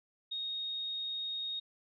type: tone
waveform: sine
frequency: 3729 Hz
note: A#7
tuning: in tune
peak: -35 dBFS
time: 0.31-1.6 s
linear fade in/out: 10 ms
effects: none

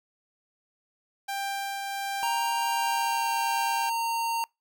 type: tone with tremolo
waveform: sawtooth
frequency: 791 Hz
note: G5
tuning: 15 cents sharp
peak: -25 dBFS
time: 1.28-3.9 s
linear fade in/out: 10 ms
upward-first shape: triangle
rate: 1.4 Hz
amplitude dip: 30%
type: tone with pitch glide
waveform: square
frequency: 932.3 to 920 Hz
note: A#5 to A#5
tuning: 0 to -23 cents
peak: -27 dBFS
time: 2.23-4.44 s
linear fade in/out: 0 ms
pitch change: -23 cents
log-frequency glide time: 2.73-3.29 s
effects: noise-tail reverb RT60 0.2 s tail -26 dB re dry

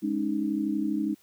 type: chord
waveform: sine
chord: Ab suspended fourth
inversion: none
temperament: equal with one note detuned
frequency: 207.7 / 277.2 / 309.5 Hz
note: Ab3 / Db4 / Eb4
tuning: 0 / 0 / -9 cents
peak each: -30 / -31 / -28 dBFS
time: 0.02-1.15 s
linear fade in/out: 20 ms
effects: white hiss -62 dBFS RMS until 1.22 s

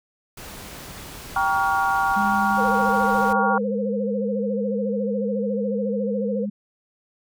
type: noise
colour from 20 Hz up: pink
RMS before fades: -38 dBFS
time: 0.37-3.33 s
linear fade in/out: 5 ms
type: chord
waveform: sine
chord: G half-diminished seventh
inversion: none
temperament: just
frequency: 784 / 940.8 / 1128.9 / 1411.2 Hz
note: G5 / Bb5 / Db6 / F6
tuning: 0 / +16 / +31 / +18 cents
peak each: -22 / -25 / -25 / -24 dBFS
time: 1.36-3.58 s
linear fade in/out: 2 ms
type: tone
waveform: sine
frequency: 205.2 Hz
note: G#3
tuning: 21 cents flat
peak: -24 dBFS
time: 2.16-6.5 s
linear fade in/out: 10 ms
type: tone with vibrato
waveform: sine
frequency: 493.9 Hz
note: B4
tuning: in tune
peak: -24 dBFS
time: 2.57-6.46 s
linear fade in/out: 20 ms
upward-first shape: sine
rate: 14 Hz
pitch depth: 130 cents each way
effects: none

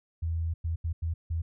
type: tone bursts at uneven times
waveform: sine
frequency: 82.41 Hz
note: E2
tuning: in tune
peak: -27 dBFS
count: 5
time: 0.22-0.54 / 0.64-0.76 / 0.84-0.93 / 1.02-1.14 / 1.3-1.42 s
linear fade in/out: 10 ms
effects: none

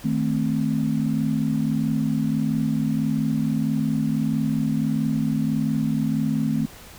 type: chord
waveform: sine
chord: A diminished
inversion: second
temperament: equal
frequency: 155.56 / 220 / 261.6 Hz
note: Eb3 / A3 / C4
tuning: 0 / 0 / 0 cents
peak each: -25 / -23 / -25 dBFS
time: 0.04-6.66 s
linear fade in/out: 10 ms
effects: pink hiss -44 dBFS RMS until 6.98 s

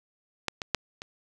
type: clicks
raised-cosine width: 0.2 ms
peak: -10 / -15 / -6 / -21 dBFS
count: 4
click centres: 0.483 / 0.618 / 0.747 / 1.019 s
effects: none

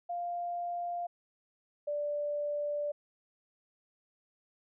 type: tone pair in turn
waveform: sine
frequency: 698.5 / 586.3 Hz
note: F5 / D5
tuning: 0 / -3 cents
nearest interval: minor third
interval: 303 cents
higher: first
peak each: -33 / -31 dBFS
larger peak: second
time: 0.09-1.07 / 1.87-2.92 s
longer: second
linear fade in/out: 10 ms
effects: none

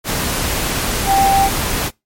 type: tone in noise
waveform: sine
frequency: 784 Hz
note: G5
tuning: in tune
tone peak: -10 dBFS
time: 1.06-1.5 s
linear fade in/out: 50 ms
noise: pink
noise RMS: -19 dBFS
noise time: 0.04-1.91 s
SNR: +6 dB
effects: noise-tail reverb RT60 0.2 s tail -24 dB re dry + MP3 64 kbps

